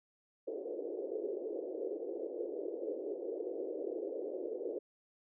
white band-pass noise, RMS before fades -40 dBFS, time 0.47-4.79 s, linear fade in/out 10 ms, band 340 to 510 Hz, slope 48 dB/octave, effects none

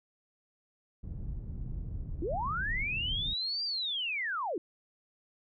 pink low-pass noise, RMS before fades -38 dBFS, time 1.03-3.34 s, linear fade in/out 10 ms, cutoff 130 Hz, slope 12 dB/octave
sine linear two-way sweep, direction up then down, 293 to 4798 to 293 Hz, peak -31 dBFS, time 2.22-4.58 s, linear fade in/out 2 ms, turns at 3.64 s
effects none

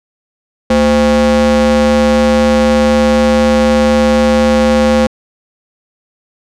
square ring-modulated tone, 146.5 Hz, D3, 4 cents flat, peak -5 dBFS, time 0.7-5.07 s, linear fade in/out 5 ms, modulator 371 Hz, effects low-pass 7000 Hz 12 dB/octave

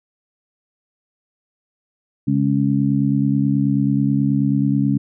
harmonic tone, 69.3 Hz, C#2, in tune, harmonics 2 / 3 / 4, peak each -19 / -19 / -19 dBFS, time 2.27-4.98 s, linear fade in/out 10 ms, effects none

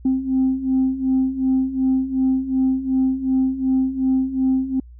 sine beating tone pair, 260.5 / 263.2 Hz, C4 / C4, -7 / +10 cents, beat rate 2.7 Hz, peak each -21 / -17 dBFS, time 0.05-4.8 s, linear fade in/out 5 ms, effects tanh soft clip ceiling -11 dBFS + added 60 Hz sine -39 dBFS peak until 4.99 s

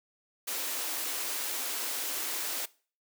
white high-pass noise, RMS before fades -34 dBFS, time 0.47-2.66 s, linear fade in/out 10 ms, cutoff 250 Hz, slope 96 dB/octave, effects noise-tail reverb RT60 0.4 s tail -21 dB re dry

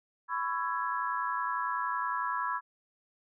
sine chord, C# minor seventh, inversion third, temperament just, 997.9 / 1108.7 / 1330.5 / 1663.1 Hz, B5 / C#6 / E6 / G#6, +18 / 0 / +16 / +2 cents, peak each -33 / -36 / -36 / -37 dBFS, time 0.28-2.61 s, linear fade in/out 50 ms, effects none

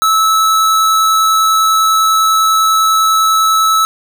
square tone, 1305 Hz, E6, 18 cents flat, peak -9 dBFS, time 0.02-3.85 s, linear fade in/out 0 ms, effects none

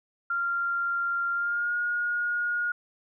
sine tone with pitch glide, 1388 to 1435.3 Hz, F6 to F6, -11 to +47 cents, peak -25 dBFS, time 0.3-2.72 s, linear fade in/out 5 ms, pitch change +58 cents, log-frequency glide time 1.33-1.75 s, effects none

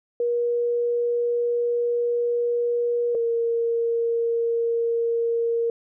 sine tone pair in turn, 477.4 / 464.6 Hz, A#4 / A#4, +41 / -6 cents, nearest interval unison, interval 47 cents, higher first, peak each -20 dBFS, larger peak neither, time 0.2-3.15 / 3.15-5.7 s, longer first, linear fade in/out 2 ms, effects none

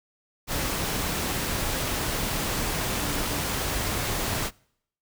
sine tone in noise, 290 Hz, D4, 22 cents flat, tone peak -36 dBFS, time 2.96-3.42 s, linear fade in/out 50 ms, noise pink, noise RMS -28 dBFS, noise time 0.47-4.51 s, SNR -11 dB, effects noise-tail reverb RT60 0.7 s tail -26 dB re dry

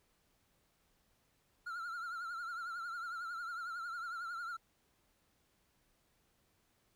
triangle tone with vibrato, 1382 Hz, F6, 19 cents flat, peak -38 dBFS, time 1.66-4.57 s, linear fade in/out 10 ms, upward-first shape triangle, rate 11 Hz, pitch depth 93 cents each way, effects pink hiss -75 dBFS RMS until 6.95 s

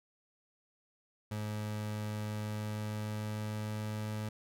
30% pulse tone with pitch glide, 106.2 to 107.25 Hz, G#2 to A2, +39 to -44 cents, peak -33 dBFS, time 1.31-4.29 s, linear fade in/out 5 ms, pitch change +17 cents, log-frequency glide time 2.25-4.12 s, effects none

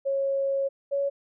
sine tone pair in turn, 548 / 559.2 Hz, C#5 / C#5, -20 / +15 cents, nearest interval unison, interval 35 cents, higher second, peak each -23 dBFS, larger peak neither, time 0.05-0.69 / 0.91-1.1 s, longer first, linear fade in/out 20 ms, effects none

